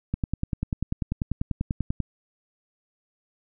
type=click train; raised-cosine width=5 ms; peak=-13 dBFS; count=20; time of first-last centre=0.14-2.003 s; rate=10.2 Hz; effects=none